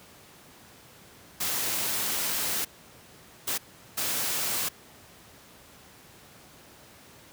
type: noise bursts at uneven times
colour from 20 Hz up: white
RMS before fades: -29 dBFS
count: 3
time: 1.4-2.65 / 3.47-3.58 / 3.97-4.69 s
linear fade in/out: 10 ms
effects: pink hiss -52 dBFS RMS until 7.32 s + high-pass 80 Hz 12 dB/octave